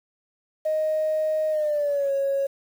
sine tone with pitch glide, 622.3 to 551.2 Hz, D#5 to C#5, 0 to -10 cents, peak -20 dBFS, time 0.65-2.47 s, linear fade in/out 10 ms, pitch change -210 cents, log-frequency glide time 1.5-2.11 s, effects tanh soft clip ceiling -16 dBFS + 8-bit

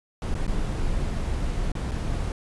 brown noise with dropouts, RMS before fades -26 dBFS, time 0.22-2.32 s, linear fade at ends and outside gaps 1 ms, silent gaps 0.342-0.351 / 0.467-0.478 / 1.718-1.752 / 1.912-1.917 s, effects resampled to 24000 Hz

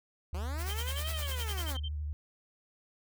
sine tone with vibrato, 74.7 Hz, D2, 30 cents sharp, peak -33 dBFS, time 0.33-2.13 s, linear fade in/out 0 ms, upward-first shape triangle, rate 12 Hz, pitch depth 51 cents each way
10% pulse linear two-way sweep, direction up then down, 166.8 to 659.3 to 249.7 Hz, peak -33 dBFS, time 0.34-1.77 s, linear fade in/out 5 ms, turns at 1.11 s
white noise with tremolo, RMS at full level -40 dBFS, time 0.57-1.76 s, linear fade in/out 50 ms, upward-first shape sine, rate 9.9 Hz, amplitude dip 75%
sine tone bursts, 3129 Hz, G7, 4 cents flat, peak -39 dBFS, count 14, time 0.69-1.886 s, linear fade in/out 10 ms, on 52 ms, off 36 ms
effects none

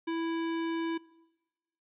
square tone, 330 Hz, E4, 2 cents sharp, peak -31 dBFS, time 0.07-0.98 s, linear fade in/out 10 ms, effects noise-tail reverb RT60 1.0 s tail -21 dB re dry + resampled to 8000 Hz

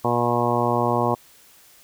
harmonic tone, 120 Hz, B2, 49 cents flat, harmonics 1 / 2 / 3 / 4 / 5 / 6 / 7 / 8 / 9, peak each -27 / -27 / -27 / -27 / -27 / -27 / -27 / -27 / -27 dBFS, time 0.04-1.15 s, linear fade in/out 10 ms, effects white hiss -52 dBFS RMS until 1.83 s

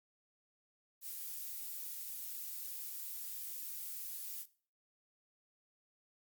violet noise, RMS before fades -44 dBFS, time 1.01-4.46 s, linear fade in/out 50 ms, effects noise-tail reverb RT60 0.4 s tail -17 dB re dry + Opus 48 kbps

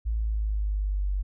sine exponential sweep, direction down, 55.7 to 47.35 Hz, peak -24 dBFS, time 0.05-1.23 s, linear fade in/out 20 ms, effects none

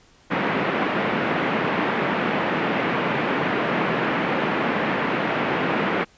pink band-pass noise, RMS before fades -23 dBFS, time 0.3-6.05 s, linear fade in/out 20 ms, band 170 to 2500 Hz, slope 24 dB/octave, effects pink hiss -55 dBFS RMS until 6.17 s + resampled to 16000 Hz

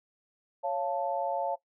sine chord, Db augmented, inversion none, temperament equal with one note detuned, 554.4 / 693.2 / 880 Hz, Db5 / F5 / A5, 0 / -13 / 0 cents, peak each -32 / -33 / -33 dBFS, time 0.63-1.56 s, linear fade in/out 20 ms, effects noise-tail reverb RT60 0.1 s tail -17 dB re dry

